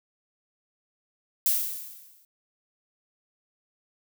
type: noise with exponential decay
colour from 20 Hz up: violet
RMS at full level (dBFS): -21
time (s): 1.46-2.25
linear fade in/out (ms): 1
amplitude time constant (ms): 170
effects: none